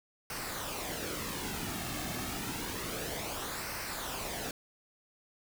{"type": "noise with flanger", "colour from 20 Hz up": "pink", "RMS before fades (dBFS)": -38, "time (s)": [0.3, 4.51], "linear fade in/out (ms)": 2, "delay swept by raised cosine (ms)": [0.28, 2.08], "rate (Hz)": 0.29, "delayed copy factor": -0.55, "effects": []}